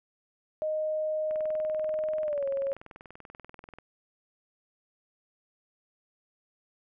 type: tone with pitch glide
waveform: sine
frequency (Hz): 620 to 549.2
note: D#5 to C#5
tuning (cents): -6 to -16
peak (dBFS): -27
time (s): 0.62-2.73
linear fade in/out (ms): 0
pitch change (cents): -210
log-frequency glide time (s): 2.23-2.46
type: click train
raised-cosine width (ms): 0.5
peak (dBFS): -31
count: 52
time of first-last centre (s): 1.31-3.786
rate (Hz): 20.6
effects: none